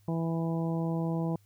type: harmonic tone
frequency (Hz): 164.81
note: E3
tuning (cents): 0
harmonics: 1 / 2 / 3 / 4 / 5 / 6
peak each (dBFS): -29 / -35 / -39 / -41 / -43 / -45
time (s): 0.08-1.36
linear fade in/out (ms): 2
effects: added 102 Hz sine -60 dBFS peak until 1.45 s + white hiss -70 dBFS RMS until 1.45 s